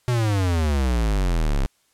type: exponential sweep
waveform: square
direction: down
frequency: 126.4 to 32.18 Hz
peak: -19 dBFS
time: 0.08-1.66 s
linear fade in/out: 0 ms
effects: white hiss -64 dBFS RMS until 1.93 s + low-pass 11000 Hz 12 dB/octave